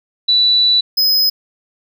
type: tone pair in turn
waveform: sine / square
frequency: 3960 / 5065 Hz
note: B7 / D#8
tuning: +4 / +30 cents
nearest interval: major third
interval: 426 cents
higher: second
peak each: -9 / -11 dBFS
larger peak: first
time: 0.28-0.81 / 0.97-1.3 s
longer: first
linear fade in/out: 10 ms
effects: none